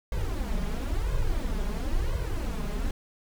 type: noise with flanger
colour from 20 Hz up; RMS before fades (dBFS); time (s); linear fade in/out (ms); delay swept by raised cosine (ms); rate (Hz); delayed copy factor
brown; -28; 0.12-2.91; 2; 1.9 to 4.9; 0.98; +1
effects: none